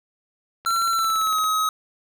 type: click train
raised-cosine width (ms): 0.3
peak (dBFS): -23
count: 15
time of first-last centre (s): 0.65-1.441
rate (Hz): 17.7
type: tone with pitch glide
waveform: square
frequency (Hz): 1355 to 1271.6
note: E6 to D#6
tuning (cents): +47 to +37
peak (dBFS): -20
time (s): 0.66-1.69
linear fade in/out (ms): 2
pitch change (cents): -110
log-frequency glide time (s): 0.91-1.37
effects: none